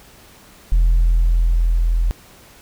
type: tone with level ramp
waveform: sine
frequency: 41.87 Hz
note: E1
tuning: 28 cents sharp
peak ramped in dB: -8 to -13 dBFS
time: 0.72-2.11 s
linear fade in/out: 0 ms
effects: tanh soft clip ceiling -9 dBFS + pink hiss -46 dBFS RMS until 2.61 s